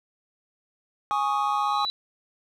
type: chord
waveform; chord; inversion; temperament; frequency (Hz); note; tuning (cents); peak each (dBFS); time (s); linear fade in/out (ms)
triangle; Ab suspended fourth; none; equal; 830.6 / 1108.7 / 1244.5; Ab5 / Db6 / Eb6; 0 / 0 / 0; -24 / -25 / -26; 1.11-1.85; 0
type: tone with exponential growth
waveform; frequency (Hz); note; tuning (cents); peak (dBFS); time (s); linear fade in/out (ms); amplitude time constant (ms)
sine; 3951; B7; 0; -24; 1.39-1.9; 0; 110
effects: none